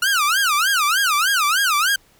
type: tone with vibrato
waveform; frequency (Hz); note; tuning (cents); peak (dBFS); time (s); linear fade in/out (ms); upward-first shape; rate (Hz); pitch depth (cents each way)
sawtooth; 1378; F6; -24; -12; 0.02-1.96; 5; sine; 3.3; 300
effects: pink hiss -55 dBFS RMS until 2.19 s